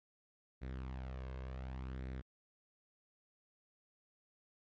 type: tone with flanger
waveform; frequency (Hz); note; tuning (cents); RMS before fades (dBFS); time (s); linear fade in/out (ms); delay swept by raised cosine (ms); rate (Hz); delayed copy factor
sawtooth; 64.7; C2; -19; -44; 0.61-2.22; 20; 0.5 to 1.9; 0.68; +0.5
effects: low-pass 3000 Hz 12 dB/octave + MP3 48 kbps